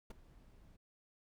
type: noise with ADSR envelope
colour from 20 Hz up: brown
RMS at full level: -41 dBFS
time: 0.1-0.77 s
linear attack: 6 ms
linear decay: 14 ms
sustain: -20 dB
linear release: 16 ms
effects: none